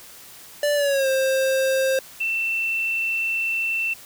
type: tone with pitch glide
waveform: square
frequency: 585 to 530.3 Hz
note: D5 to C5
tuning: -7 to +23 cents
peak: -19 dBFS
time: 0.63-1.99 s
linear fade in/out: 2 ms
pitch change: -170 cents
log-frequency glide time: 0.75-1.08 s
type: tone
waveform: sine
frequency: 2682 Hz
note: E7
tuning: 29 cents sharp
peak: -21 dBFS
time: 2.2-3.94 s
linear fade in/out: 10 ms
effects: white hiss -44 dBFS RMS until 4.05 s